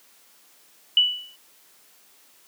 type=tone with exponential decay; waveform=sine; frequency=2960 Hz; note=F#7; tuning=in tune; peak=-11 dBFS; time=0.97-1.36 s; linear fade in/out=2 ms; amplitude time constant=83 ms; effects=white hiss -56 dBFS RMS until 2.47 s + high-pass 200 Hz 12 dB/octave